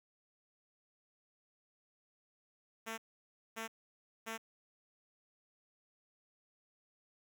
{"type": "tone bursts", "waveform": "5% pulse", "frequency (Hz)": 224.5, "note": "A3", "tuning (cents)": 35, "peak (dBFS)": -29, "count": 3, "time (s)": [2.86, 4.38], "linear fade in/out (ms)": 20, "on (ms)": 120, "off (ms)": 580, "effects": []}